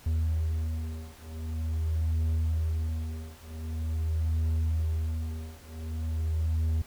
triangle beating tone pair, 79.7 / 80.15 Hz, D#2 / E2, +42 / -48 cents, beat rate 0.45 Hz, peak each -28 dBFS, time 0.06-6.82 s, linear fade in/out 5 ms, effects pink hiss -53 dBFS RMS until 6.86 s

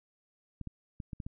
clicks, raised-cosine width 5 ms, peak -27 dBFS, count 6, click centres 0.613 / 0.673 / 1.002 / 1.132 / 1.202 / 1.265 s, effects none

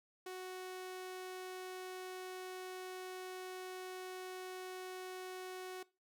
sawtooth tone, 370 Hz, F#4, in tune, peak -40 dBFS, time 0.26-5.83 s, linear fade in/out 5 ms, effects noise-tail reverb RT60 0.3 s tail -21 dB re dry

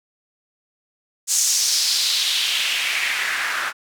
white noise with band-pass filter sweep, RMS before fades -21 dBFS, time 1.27-3.73 s, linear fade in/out 50 ms, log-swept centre 7100 to 1400 Hz, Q 2.7, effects none

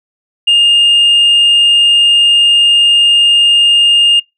sine tone, 2825 Hz, F7, 19 cents sharp, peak -3 dBFS, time 0.47-4.2 s, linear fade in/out 10 ms, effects noise-tail reverb RT60 0.2 s tail -26 dB re dry + tanh soft clip ceiling -3 dBFS

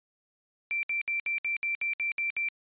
sine tone bursts, 2349 Hz, D7, in tune, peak -27 dBFS, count 10, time 0.71-2.486 s, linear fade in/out 0 ms, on 120 ms, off 64 ms, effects resampled to 8000 Hz

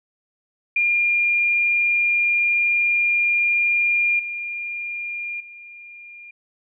sine tone with level steps, 2407 Hz, D7, 42 cents sharp, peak -16 / -26 / -38 dBFS, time 0.76-6.31 s, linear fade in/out 5 ms, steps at 4.19 / 5.4 s, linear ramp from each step 5 ms, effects none

